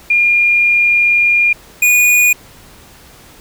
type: tone pair in turn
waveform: sine / square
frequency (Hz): 2413 / 2454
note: D7 / D#7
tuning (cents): +46 / -25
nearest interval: unison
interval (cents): 29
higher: second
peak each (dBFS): -8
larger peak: neither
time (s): 0.1-1.53 / 1.82-2.33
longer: first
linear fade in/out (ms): 5
effects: pink hiss -41 dBFS RMS until 3.4 s